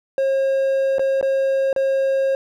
triangle tone with dropouts, 539 Hz, C#5, 49 cents flat, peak -14 dBFS, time 0.18-2.35 s, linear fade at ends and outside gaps 1 ms, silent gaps 0.984-0.994 / 1.212-1.227 / 1.729-1.762 s, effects none

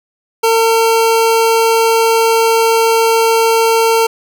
25% pulse tone, 453.4 Hz, A#4, 48 cents flat, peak -5 dBFS, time 0.43-4.07 s, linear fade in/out 10 ms, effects none

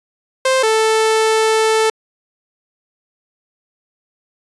sawtooth tone pair in turn, 524 / 440.6 Hz, C5 / A4, +2 / +2 cents, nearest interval minor third, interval 300 cents, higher first, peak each -8 dBFS, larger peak neither, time 0.45-0.63 / 0.63-1.9 s, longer second, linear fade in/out 5 ms, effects resampled to 24000 Hz

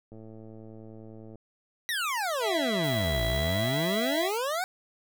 click train, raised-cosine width 2 ms, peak -34 dBFS, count 137, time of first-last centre 0.12-1.356 s, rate 110 Hz
25% pulse exponential two-way sweep, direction down then up, 1975.5 to 54 to 766 Hz, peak -24 dBFS, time 1.89-4.64 s, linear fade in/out 0 ms, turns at 3.24 s
harmonic tone, 659.3 Hz, E5, in tune, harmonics 1 / 3 / 5 / 6, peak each -30 / -35 / -37 / -38 dBFS, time 2.4-4.31 s, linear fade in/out 50 ms
blue noise, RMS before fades -43 dBFS, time 2.83-4.38 s, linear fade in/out 10 ms
effects none

